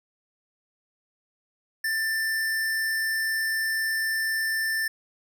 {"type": "tone", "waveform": "square", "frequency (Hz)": 1778, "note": "A6", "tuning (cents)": 18, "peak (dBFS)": -25, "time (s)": [1.84, 4.88], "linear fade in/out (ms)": 5, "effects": []}